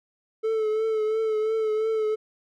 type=tone with vibrato; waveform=triangle; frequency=437.1 Hz; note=A4; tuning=11 cents flat; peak=-20 dBFS; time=0.43-2.16 s; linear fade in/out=20 ms; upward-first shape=triangle; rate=2.9 Hz; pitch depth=40 cents each way; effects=none